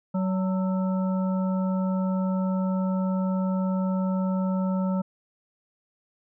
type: harmonic tone with a mistuned harmonic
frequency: 188.2 Hz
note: F#3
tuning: 30 cents sharp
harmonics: 1 / 3 / 5 / 7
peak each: -23 / -33 / -37 / -40 dBFS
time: 0.14-5.02 s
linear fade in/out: 10 ms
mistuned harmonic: 5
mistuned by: -58 cents
effects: none